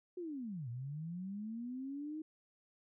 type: linear two-way sweep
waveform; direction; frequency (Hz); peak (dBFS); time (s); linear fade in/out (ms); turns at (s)
sine; down then up; 370 to 114.8 to 316.5; -40; 0.17-2.22; 5; 0.69
effects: none